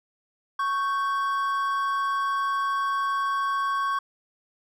triangle tone pair together, 1108.7 / 1555.8 Hz, C#6 / G6, 0 / -14 cents, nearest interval tritone, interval 586 cents, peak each -22 / -30 dBFS, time 0.59-3.99 s, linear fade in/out 5 ms, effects none

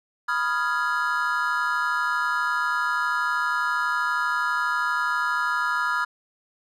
triangle chord, F half-diminished seventh, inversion second, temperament equal with one note detuned, 987.8 / 1244.5 / 1396.9 / 1668.9 Hz, Cb6 / Eb6 / F6 / Ab6, 0 / 0 / 0 / +8 cents, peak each -27 / -26 / -24 / -27 dBFS, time 0.28-6.05 s, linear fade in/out 10 ms, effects none

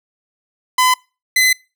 sawtooth tone pair in turn, 1012 / 2028 Hz, B5 / B6, +42 / +45 cents, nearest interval octave, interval 1203 cents, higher second, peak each -7 dBFS, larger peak neither, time 0.78-0.94 / 1.36-1.53 s, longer second, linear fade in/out 5 ms, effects noise-tail reverb RT60 0.3 s tail -25 dB re dry

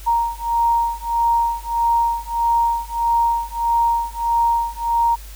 sine beating tone pair, 932.3 / 933.9 Hz, A#5 / A#5, 0 / +3 cents, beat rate 1.6 Hz, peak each -19 dBFS, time 0.06-5.16 s, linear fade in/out 20 ms, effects added 50 Hz sine -34 dBFS peak until 5.35 s + white hiss -43 dBFS RMS until 5.35 s

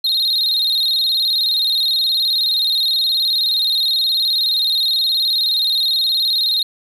triangle tone with vibrato, 3949 Hz, B7, 1 cent flat, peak -13 dBFS, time 0.04-6.63 s, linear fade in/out 5 ms, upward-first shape square, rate 19 Hz, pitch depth 91 cents each way, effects none

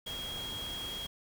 sine tone in noise, 3275 Hz, G#7, 25 cents flat, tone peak -38 dBFS, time 0.06-1.07 s, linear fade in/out 10 ms, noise pink, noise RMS -44 dBFS, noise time 0.06-1.07 s, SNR +3 dB, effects none

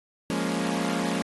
sawtooth chord, Bb minor seventh, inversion second, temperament equal with one note detuned, 174.61 / 207.7 / 233.1 / 278.9 Hz, F3 / Ab3 / Bb3 / Db4, 0 / 0 / 0 / +11 cents, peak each -27 dBFS, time 0.3-1.22 s, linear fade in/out 0 ms, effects AAC 32 kbps

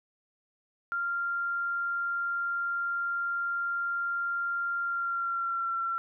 sine tone with pitch glide, 1390 to 1358.3 Hz, F6 to F6, -9 to -49 cents, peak -28 dBFS, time 0.92-5.98 s, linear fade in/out 0 ms, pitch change -40 cents, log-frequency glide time 4.82-5.76 s, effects none

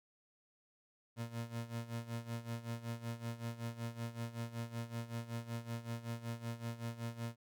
30% pulse tone with tremolo, 116.54 Hz, A#2, in tune, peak -35 dBFS, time 1.16-7.36 s, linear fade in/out 50 ms, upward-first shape sine, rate 5.3 Hz, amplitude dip 80%, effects none

